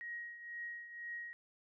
sine tone with tremolo, 1889 Hz, A#6, 22 cents sharp, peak -40 dBFS, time 0.01-1.33 s, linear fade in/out 0 ms, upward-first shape triangle, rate 2 Hz, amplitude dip 70%, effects none

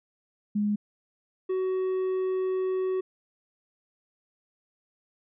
sine / triangle tone pair in turn, 207.7 / 374.4 Hz, G#3 / F#4, 0 / +20 cents, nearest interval minor seventh, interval 1020 cents, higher second, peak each -23 dBFS, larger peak neither, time 0.55-0.76 / 1.49-3.01 s, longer second, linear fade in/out 10 ms, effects resampled to 8000 Hz

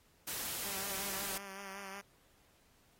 white noise, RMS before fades -40 dBFS, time 0.27-1.38 s, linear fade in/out 5 ms
5% pulse tone with vibrato, 196 Hz, G3, in tune, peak -34 dBFS, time 0.64-2.02 s, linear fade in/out 20 ms, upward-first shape sine, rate 5.4 Hz, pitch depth 38 cents each way
effects pink hiss -69 dBFS RMS until 2.99 s + AAC 48 kbps

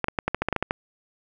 clicks, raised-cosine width 0.5 ms, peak -8 dBFS, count 11, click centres 0.043 / 0.084 / 0.188 / 0.28 / 0.346 / 0.42 / 0.486 / 0.527 / 0.563 / 0.626 / 0.709 s, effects none

